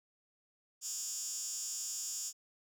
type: tone with high-pass filter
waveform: 15% pulse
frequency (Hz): 311.1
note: D#4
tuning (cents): 0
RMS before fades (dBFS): -40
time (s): 0.81-2.33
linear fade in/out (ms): 50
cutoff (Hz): 6500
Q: 6.9
effects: none